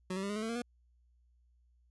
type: tone with pitch steps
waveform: 25% pulse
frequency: 185 / 192.19 / 199.66 / 207.4 / 215.5 / 223.8 / 232.5 / 241.6 Hz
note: F#3 / G3 / G3 / G#3 / A3 / A3 / A#3 / B3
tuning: 0 / -34 / +32 / -2 / -36 / +30 / -4 / -38 cents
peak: -31 dBFS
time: 0.1-0.62 s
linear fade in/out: 5 ms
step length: 65 ms
effects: added 60 Hz sine -65 dBFS peak until 1.9 s + resampled to 24000 Hz